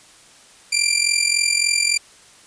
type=tone with amplitude modulation; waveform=15% pulse; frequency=2368 Hz; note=D7; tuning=14 cents sharp; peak=-6 dBFS; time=0.72-1.98 s; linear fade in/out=10 ms; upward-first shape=sine; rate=43.5 Hz; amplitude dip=75%; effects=white hiss -48 dBFS RMS until 2.46 s + resampled to 22050 Hz